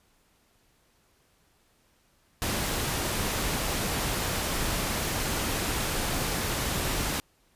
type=noise; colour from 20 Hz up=pink; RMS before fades=-29 dBFS; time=2.42-7.2 s; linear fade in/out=0 ms; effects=pink hiss -66 dBFS RMS until 7.55 s + resampled to 32000 Hz